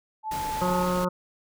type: tone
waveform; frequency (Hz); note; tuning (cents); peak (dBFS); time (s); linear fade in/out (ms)
sine; 870; A5; -20; -28; 0.23-0.87; 50
type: noise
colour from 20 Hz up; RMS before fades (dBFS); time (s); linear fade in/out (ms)
pink; -36; 0.31-1.05; 5
type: harmonic tone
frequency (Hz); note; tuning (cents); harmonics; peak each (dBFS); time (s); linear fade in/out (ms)
180.4; F#3; -44; 1 / 2 / 3 / 5 / 6 / 7 / 8; -27 / -33 / -28 / -33 / -35 / -32 / -43; 0.61-1.09; 10
effects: none